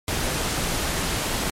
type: noise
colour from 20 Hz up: pink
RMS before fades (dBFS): -25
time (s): 0.08-1.5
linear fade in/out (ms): 0
effects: low-pass 12000 Hz 12 dB/octave + MP3 64 kbps